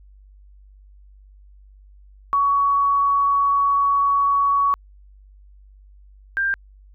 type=tone pair in turn; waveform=sine; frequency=1123 / 1588.2 Hz; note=C#6 / G6; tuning=+22 / +22 cents; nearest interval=tritone; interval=600 cents; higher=second; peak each=-15 / -18 dBFS; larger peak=first; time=2.33-4.74 / 6.37-6.54 s; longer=first; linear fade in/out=0 ms; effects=added 49 Hz sine -45 dBFS peak until 6.94 s